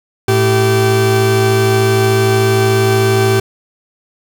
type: tone pair together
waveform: 40% pulse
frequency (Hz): 110 / 386.7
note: A2 / G4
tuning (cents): 0 / -24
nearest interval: octave + minor seventh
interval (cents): 2176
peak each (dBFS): -12 / -11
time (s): 0.28-3.4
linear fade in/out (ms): 5
effects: none